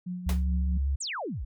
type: tone with tremolo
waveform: sine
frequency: 180 Hz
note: F#3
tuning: 47 cents flat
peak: -30 dBFS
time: 0.06-0.78 s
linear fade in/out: 10 ms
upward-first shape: triangle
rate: 4.6 Hz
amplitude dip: 55%
type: tone with vibrato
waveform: sine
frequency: 69 Hz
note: C#2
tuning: 7 cents flat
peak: -24 dBFS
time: 0.26-0.96 s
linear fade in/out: 10 ms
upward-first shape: sine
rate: 10 Hz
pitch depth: 24 cents each way
type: noise with exponential decay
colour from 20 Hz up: pink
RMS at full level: -32 dBFS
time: 0.29-0.45 s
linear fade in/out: 1 ms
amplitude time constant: 33 ms
type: exponential sweep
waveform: sine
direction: down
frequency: 8800 to 43.65 Hz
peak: -31 dBFS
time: 1-1.45 s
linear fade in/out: 10 ms
effects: none